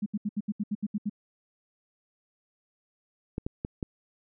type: tone bursts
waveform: sine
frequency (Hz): 207.7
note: G#3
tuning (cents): 0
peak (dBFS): -26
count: 10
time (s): 0.02-1.097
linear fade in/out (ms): 10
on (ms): 42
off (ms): 73
type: clicks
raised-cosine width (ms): 3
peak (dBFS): -18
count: 4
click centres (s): 3.381 / 3.465 / 3.649 / 3.828
effects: none